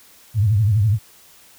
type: tone with vibrato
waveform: sine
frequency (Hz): 105.4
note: G#2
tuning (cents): +26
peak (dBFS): -13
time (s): 0.34-0.99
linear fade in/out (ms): 50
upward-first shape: triangle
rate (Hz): 12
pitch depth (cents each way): 190
effects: white hiss -49 dBFS RMS until 1.58 s